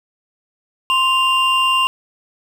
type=tone pair together; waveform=triangle; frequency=1046.5 / 2795 Hz; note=C6 / F7; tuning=0 / +1 cents; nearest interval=octave + perfect fourth; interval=1701 cents; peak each=-14 dBFS; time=0.9-1.87 s; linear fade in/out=0 ms; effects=none